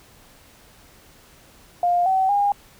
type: tone with pitch steps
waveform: sine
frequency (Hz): 704 / 761 / 811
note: F5 / F#5 / G#5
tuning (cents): +14 / +48 / -41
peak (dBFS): -16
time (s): 1.83-2.52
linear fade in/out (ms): 2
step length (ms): 230
effects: pink hiss -51 dBFS RMS until 2.79 s